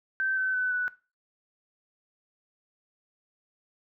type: tone with pitch steps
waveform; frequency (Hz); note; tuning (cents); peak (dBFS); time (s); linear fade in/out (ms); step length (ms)
sine; 1550 / 1527.8 / 1505.9 / 1484.3; G6 / G6 / F#6 / F#6; -20 / -45 / +30 / +5; -25; 0.2-0.88; 0; 170
effects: noise-tail reverb RT60 0.3 s tail -18 dB re dry